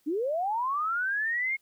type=linear sweep; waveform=sine; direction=up; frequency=277.5 to 2176 Hz; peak=-26 dBFS; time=0.06-1.57 s; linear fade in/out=20 ms; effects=white hiss -69 dBFS RMS until 1.61 s